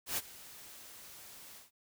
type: noise with ADSR envelope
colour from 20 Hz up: white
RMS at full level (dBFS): -33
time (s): 0.06-1.71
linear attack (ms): 110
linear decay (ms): 38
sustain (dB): -19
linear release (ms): 150
effects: none